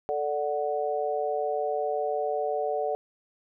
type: chord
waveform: sine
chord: D major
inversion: second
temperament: equal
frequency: 440 / 587.3 / 740 Hz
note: A4 / D5 / F#5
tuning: 0 / 0 / 0 cents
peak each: -30 dBFS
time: 0.09-2.95 s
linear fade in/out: 0 ms
effects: none